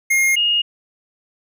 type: tone pair in turn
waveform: square / sine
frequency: 2135 / 2856 Hz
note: C7 / F7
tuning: +34 / +38 cents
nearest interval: perfect fourth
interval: 504 cents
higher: second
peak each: -14 dBFS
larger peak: neither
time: 0.1-0.36 / 0.36-0.62 s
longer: neither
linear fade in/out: 10 ms
effects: none